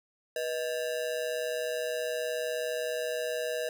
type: ring-modulated tone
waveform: square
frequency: 558 Hz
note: C#5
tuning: 11 cents sharp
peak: -28 dBFS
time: 0.36-3.69 s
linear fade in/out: 2 ms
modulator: 69.6 Hz
effects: none